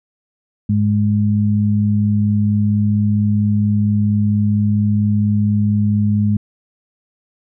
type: tone pair together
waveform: sine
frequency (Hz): 103.83 / 208.2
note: G#2 / G#3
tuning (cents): 0 / +5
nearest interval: octave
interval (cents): 1205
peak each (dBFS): -15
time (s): 0.69-6.37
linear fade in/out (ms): 5
effects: none